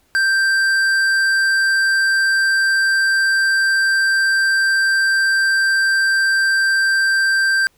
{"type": "tone with tanh clipping", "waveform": "sine", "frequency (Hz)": 1571, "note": "G6", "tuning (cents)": 3, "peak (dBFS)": -15, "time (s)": [0.15, 7.67], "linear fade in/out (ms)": 0, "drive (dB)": 12, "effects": ["pink hiss -59 dBFS RMS until 7.77 s"]}